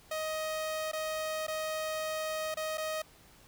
sawtooth tone with dropouts, 627 Hz, D#5, 13 cents sharp, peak -29 dBFS, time 0.11-3.02 s, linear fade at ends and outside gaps 5 ms, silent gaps 0.916-0.931 / 1.468-1.48 / 2.543-2.57 / 2.774-2.779 s, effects pink hiss -59 dBFS RMS until 3.47 s

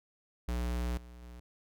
square tone with level steps, 60.2 Hz, B1, 44 cents flat, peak -32 / -49 / -47 dBFS, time 0.48-1.4 s, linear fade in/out 5 ms, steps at 0.97 / 1.22 s, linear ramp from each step 5 ms, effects none

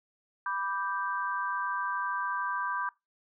sine chord, G major, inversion first, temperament equal, 987.8 / 1174.7 / 1568 Hz, B5 / D6 / G6, 0 / 0 / 0 cents, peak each -34 dBFS, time 0.46-2.89 s, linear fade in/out 2 ms, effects noise-tail reverb RT60 0.2 s tail -21 dB re dry

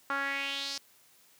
sawtooth tone with band-pass filter sweep, 277.2 Hz, C#4, in tune, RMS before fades -34 dBFS, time 0.1-0.78 s, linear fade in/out 0 ms, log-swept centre 1300 to 5300 Hz, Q 3.5, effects white hiss -62 dBFS RMS until 1.39 s + high-pass 80 Hz 12 dB/octave

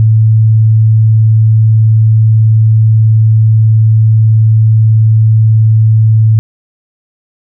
sine tone, 110.2 Hz, A2, 3 cents sharp, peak -3 dBFS, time 0-6.39 s, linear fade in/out 0 ms, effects none

